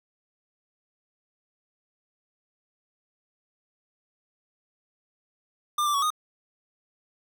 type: tone with pitch steps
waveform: square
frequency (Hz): 1197 / 1175 / 1122 / 1236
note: D6 / D6 / C#6 / D#6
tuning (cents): +33 / +1 / +21 / -12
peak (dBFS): -23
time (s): 5.78-6.104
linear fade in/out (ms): 5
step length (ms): 81
effects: none